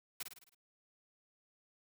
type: noise with echo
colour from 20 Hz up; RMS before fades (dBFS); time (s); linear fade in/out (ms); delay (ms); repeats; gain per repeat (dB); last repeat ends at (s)
white; -41; 0.2-0.23; 5; 53; 6; -5; 0.548
effects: high-pass 100 Hz 12 dB/octave